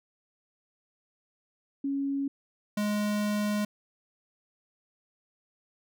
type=tone pair in turn; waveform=sine / square; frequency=277.2 / 208.4 Hz; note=C#4 / G#3; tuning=0 / +6 cents; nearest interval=perfect fourth; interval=494 cents; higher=first; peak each=-27 dBFS; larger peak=neither; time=1.84-2.28 / 2.77-3.65 s; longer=second; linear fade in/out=5 ms; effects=none